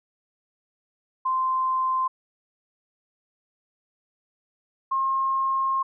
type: tone pair in turn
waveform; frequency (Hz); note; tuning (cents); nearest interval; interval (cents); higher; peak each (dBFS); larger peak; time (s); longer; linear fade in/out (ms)
sine; 1041 / 1070.3; C6 / C6; -9 / +39; unison; 48; second; -21; neither; 1.25-2.08 / 4.91-5.83; second; 10
effects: none